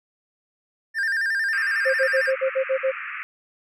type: tone with vibrato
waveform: triangle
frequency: 1694 Hz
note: G#6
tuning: 34 cents sharp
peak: -19 dBFS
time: 0.94-2.33 s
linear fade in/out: 50 ms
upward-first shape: square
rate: 11 Hz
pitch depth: 97 cents each way
type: band-pass noise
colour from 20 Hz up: pink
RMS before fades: -33 dBFS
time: 1.53-3.23 s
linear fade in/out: 0 ms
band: 1200 to 2600 Hz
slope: 96 dB/octave
type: tone bursts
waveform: sine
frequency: 530 Hz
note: C5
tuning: 22 cents sharp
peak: -18 dBFS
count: 8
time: 1.85-2.918 s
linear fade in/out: 20 ms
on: 88 ms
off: 52 ms
effects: none